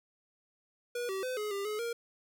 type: tone with pitch steps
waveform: square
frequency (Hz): 483.5 / 384.2 / 509 / 422 / 398.2 / 424.7 / 468.3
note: B4 / G4 / C5 / G#4 / G4 / G#4 / A#4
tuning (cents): -37 / -35 / -48 / +28 / +27 / +39 / +8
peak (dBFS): -34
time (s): 0.95-1.93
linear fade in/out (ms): 5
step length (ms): 140
effects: none